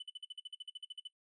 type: tone bursts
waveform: triangle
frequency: 3000 Hz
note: F#7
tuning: 23 cents sharp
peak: -40 dBFS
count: 15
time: 0-1.075 s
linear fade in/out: 5 ms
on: 25 ms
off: 50 ms
effects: noise-tail reverb RT60 0.1 s tail -19 dB re dry + resampled to 24000 Hz